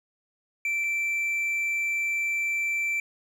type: tone pair in turn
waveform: triangle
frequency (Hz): 2338 / 2338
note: D7 / D7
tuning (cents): -8 / -8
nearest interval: unison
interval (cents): 0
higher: neither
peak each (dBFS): -23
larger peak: neither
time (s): 0.65-0.84 / 0.84-3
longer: second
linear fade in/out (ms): 2
effects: none